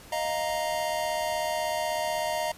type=chord; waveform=square; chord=Eb suspended second; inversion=none; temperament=equal; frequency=622.3 / 698.5 / 932.3 Hz; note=Eb5 / F5 / Bb5; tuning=0 / 0 / 0 cents; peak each=-31 / -33 / -33 dBFS; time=0.12-2.52 s; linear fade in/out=5 ms; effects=pink hiss -49 dBFS RMS until 2.57 s + resampled to 32000 Hz